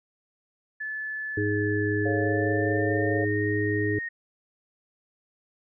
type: tone with pitch glide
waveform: sine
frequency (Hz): 1733 to 1857.4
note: A6 to A#6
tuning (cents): -27 to -7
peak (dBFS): -30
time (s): 0.8-4.09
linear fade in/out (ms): 10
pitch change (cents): +120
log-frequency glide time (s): 2.14-3.45
type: harmonic tone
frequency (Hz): 103.83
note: G#2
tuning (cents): 0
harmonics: 1 / 3 / 4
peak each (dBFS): -28 / -28 / -28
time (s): 1.37-3.99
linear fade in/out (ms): 5
type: chord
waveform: sine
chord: A augmented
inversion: none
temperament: equal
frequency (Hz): 440 / 554.4 / 698.5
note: A4 / C#5 / E#5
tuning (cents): 0 / 0 / 0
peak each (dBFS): -34 / -31 / -34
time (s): 2.05-3.25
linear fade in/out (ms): 10
effects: none